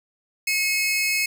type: tone pair together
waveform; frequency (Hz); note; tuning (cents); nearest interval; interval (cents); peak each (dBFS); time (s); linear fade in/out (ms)
sawtooth; 2174 / 2557; C#7 / D#7; -34 / +47; minor third; 281; -20; 0.47-1.26; 5
effects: none